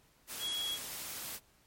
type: tone in noise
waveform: sine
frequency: 3322 Hz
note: G#7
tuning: in tune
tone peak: -34 dBFS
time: 0.39-0.79 s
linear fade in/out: 50 ms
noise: white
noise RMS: -42 dBFS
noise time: 0.27-1.4 s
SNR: +5 dB
effects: pink hiss -67 dBFS RMS until 1.66 s + MP3 64 kbps